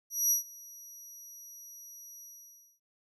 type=tone with ADSR envelope; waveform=30% pulse; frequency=5800 Hz; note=F#8; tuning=35 cents flat; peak=-19 dBFS; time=0.1-2.8 s; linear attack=210 ms; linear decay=120 ms; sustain=-24 dB; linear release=580 ms; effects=none